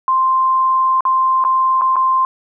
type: tone with dropouts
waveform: sine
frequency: 1046.5 Hz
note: C6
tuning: in tune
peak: -11 dBFS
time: 0.08-2.25 s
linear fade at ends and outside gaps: 1 ms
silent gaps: 1.007-1.052 / 1.44-1.449 / 1.812-1.818 / 1.958-1.965 s
effects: none

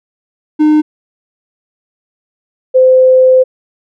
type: tone pair in turn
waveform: triangle / sine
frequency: 304.9 / 515.5 Hz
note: D#4 / C5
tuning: -35 / -26 cents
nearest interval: major sixth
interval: 909 cents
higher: second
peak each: -3 dBFS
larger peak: neither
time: 0.59-0.82 / 2.74-3.44 s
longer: second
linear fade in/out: 20 ms
effects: none

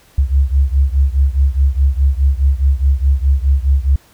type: beating tone pair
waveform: sine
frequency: 66.7 / 71.5 Hz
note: C2 / D2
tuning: +34 / -46 cents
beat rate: 4.8 Hz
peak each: -12 / -14 dBFS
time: 0.18-3.96 s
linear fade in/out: 5 ms
effects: pink hiss -49 dBFS RMS until 4.13 s

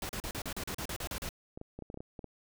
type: noise bursts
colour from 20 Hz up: pink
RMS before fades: -38 dBFS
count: 12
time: 0.02-1.291 s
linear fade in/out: 2 ms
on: 72 ms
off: 37 ms
type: clicks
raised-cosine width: 2 ms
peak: -29 dBFS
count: 10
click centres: 1.575 / 1.614 / 1.79 / 1.823 / 1.901 / 1.943 / 1.974 / 2.005 / 2.192 / 2.243 s
effects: none

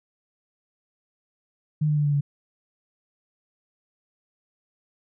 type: tone with pitch steps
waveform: sine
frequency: 152.2 / 149.84 / 147.53 / 145.24 / 143 Hz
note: D#3 / D3 / D3 / D3 / D3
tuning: -38 / +35 / +8 / -19 / -46 cents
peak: -19 dBFS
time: 1.81-2.21 s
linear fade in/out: 10 ms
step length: 80 ms
effects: none

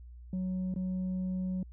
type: tone with dropouts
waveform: sine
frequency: 185 Hz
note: F#3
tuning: in tune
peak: -28 dBFS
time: 0.33-1.63 s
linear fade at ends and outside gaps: 2 ms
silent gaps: 0.741-0.761 s
effects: tanh soft clip ceiling -30 dBFS + added 60 Hz sine -46 dBFS peak until 1.72 s

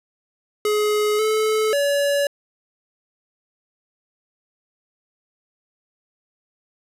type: tone with pitch steps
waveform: square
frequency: 421.2 / 433.7 / 569 Hz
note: G#4 / A4 / C#5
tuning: +24 / -25 / +45 cents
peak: -18 dBFS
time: 0.65-2.27 s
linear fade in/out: 2 ms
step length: 540 ms
effects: resampled to 32000 Hz

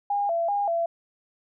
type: tone with vibrato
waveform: sine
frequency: 740 Hz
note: F#5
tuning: in tune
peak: -22 dBFS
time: 0.1-0.86 s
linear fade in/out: 5 ms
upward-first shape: square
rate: 2.6 Hz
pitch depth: 160 cents each way
effects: none

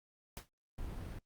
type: noise with exponential decay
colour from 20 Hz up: pink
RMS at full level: -42 dBFS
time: 0.37-0.49 s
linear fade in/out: 0 ms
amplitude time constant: 25 ms
type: noise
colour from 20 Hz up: brown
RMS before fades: -43 dBFS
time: 0.78-1.19 s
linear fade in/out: 5 ms
effects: noise-tail reverb RT60 0.1 s tail -25 dB re dry + Opus 48 kbps

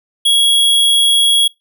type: tone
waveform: square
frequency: 3322 Hz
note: G#7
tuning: in tune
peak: -9 dBFS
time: 0.25-1.48 s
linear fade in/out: 10 ms
effects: noise-tail reverb RT60 0.2 s tail -25 dB re dry

